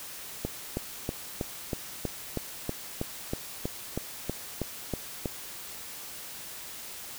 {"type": "click train", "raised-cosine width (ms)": 2, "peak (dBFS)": -16, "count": 16, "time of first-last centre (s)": [0.45, 5.258], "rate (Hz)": 3.12, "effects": ["white hiss -42 dBFS RMS until 7.18 s"]}